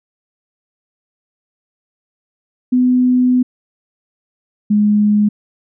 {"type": "tone pair in turn", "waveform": "sine", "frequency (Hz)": [251, 208.7], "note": ["B3", "G#3"], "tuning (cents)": [28, 9], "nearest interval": "minor third", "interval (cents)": 319, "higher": "first", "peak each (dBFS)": -9, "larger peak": "neither", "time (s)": [[2.72, 3.43], [4.7, 5.29]], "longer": "first", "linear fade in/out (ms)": 10, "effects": []}